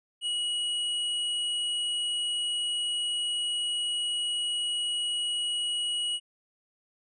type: tone with hard clipping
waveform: sine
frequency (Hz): 2912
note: F#7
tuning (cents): -28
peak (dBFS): -29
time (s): 0.21-6.2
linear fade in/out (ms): 50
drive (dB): 10
effects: resampled to 24000 Hz